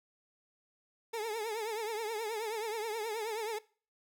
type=tone with vibrato; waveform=30% pulse; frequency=440 Hz; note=A4; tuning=in tune; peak=-32 dBFS; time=1.13-3.59 s; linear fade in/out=10 ms; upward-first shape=triangle; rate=9.4 Hz; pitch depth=120 cents each way; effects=noise-tail reverb RT60 0.4 s tail -20 dB re dry